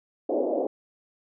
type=band-pass noise; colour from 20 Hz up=white; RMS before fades=-26 dBFS; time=0.29-0.67 s; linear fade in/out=5 ms; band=270 to 660 Hz; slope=48 dB/octave; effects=none

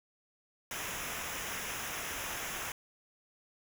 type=noise with comb filter; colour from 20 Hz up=pink; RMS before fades=-39 dBFS; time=0.71-2.72 s; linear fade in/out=2 ms; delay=0.23 ms; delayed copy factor=-0.7; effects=none

